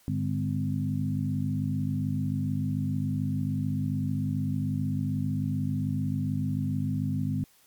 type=harmonic tone with a mistuned harmonic; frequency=51.3 Hz; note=G#1; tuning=21 cents flat; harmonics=2 / 3 / 4 / 5; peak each=-31 / -30 / -33 / -32 dBFS; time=0.08-7.44 s; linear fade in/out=0 ms; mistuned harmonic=3; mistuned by=-51 cents; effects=white hiss -61 dBFS RMS until 7.66 s + MP3 96 kbps